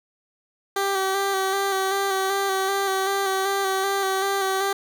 15% pulse tone with vibrato, 388.7 Hz, G4, 15 cents flat, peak -15 dBFS, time 0.76-4.73 s, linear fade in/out 5 ms, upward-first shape square, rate 2.6 Hz, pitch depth 25 cents each way, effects none

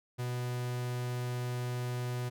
45% pulse tone, 123.47 Hz, B2, in tune, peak -33 dBFS, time 0.18-2.3 s, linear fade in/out 20 ms, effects none

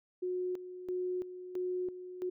sine tone with tremolo, 363.9 Hz, F#4, 29 cents flat, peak -32 dBFS, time 0.22-2.3 s, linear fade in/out 10 ms, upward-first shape square, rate 1.5 Hz, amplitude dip 70%, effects none

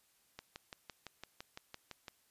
click train, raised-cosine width 0.2 ms, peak -28 dBFS, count 11, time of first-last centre 0.39-2.082 s, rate 5.91 Hz, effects white hiss -72 dBFS RMS until 2.3 s + resampled to 32000 Hz

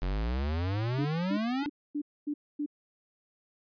square exponential sweep, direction up, 43.62 to 293.7 Hz, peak -29 dBFS, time 0.02-1.66 s, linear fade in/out 0 ms
sine tone bursts, 293.7 Hz, D4, in tune, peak -29 dBFS, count 6, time 0.98-2.662 s, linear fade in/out 10 ms, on 72 ms, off 250 ms
effects resampled to 11025 Hz

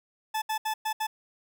40% pulse tone bursts at uneven times, 870 Hz, A5, 20 cents flat, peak -26 dBFS, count 5, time 0.34-0.42 / 0.49-0.58 / 0.65-0.74 / 0.85-0.93 / 1-1.07 s, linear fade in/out 10 ms, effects none

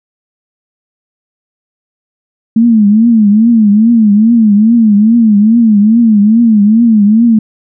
sine tone with vibrato, 219 Hz, A3, 8 cents flat, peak -3 dBFS, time 2.56-7.39 s, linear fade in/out 5 ms, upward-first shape triangle, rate 2.4 Hz, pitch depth 160 cents each way, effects none

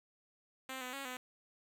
5% pulse tone with pitch steps, 262.2 / 252.2 / 275.1 / 252.6 Hz, C4 / B3 / C#4 / B3, +4 / +36 / -13 / +39 cents, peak -30 dBFS, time 0.69-1.17 s, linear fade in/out 2 ms, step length 120 ms, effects none

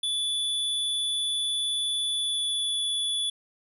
square tone with pitch glide, 3461 to 3437 Hz, A7 to A7, -29 to -41 cents, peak -26 dBFS, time 0.03-3.3 s, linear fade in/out 5 ms, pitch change -12 cents, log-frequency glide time 2.1-2.82 s, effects resampled to 32000 Hz

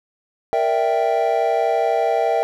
triangle chord, E half-diminished seventh, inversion second, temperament equal, 466.2 / 587.3 / 659.3 / 784 Hz, Bb4 / D5 / E5 / G5, 0 / 0 / 0 / 0 cents, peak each -20 / -24 / -18 / -19 dBFS, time 0.53-2.43 s, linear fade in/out 0 ms, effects none

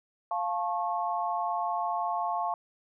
sine chord, F augmented, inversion none, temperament just, 698.5 / 873.1 / 1091.3 Hz, F5 / A5 / C#6, 0 / -14 / -27 cents, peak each -31 / -32 / -33 dBFS, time 0.31-2.54 s, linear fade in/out 2 ms, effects none

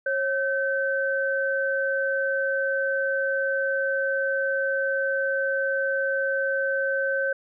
sine tone pair together, 544 / 1538.7 Hz, C#5 / G6, -33 / -33 cents, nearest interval octave + tritone, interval 1800 cents, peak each -25 dBFS, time 0.06-7.33 s, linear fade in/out 5 ms, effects none

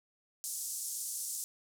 white band-pass noise, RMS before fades -39 dBFS, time 0.44-1.44 s, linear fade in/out 0 ms, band 6100 to 11000 Hz, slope 24 dB/octave, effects none

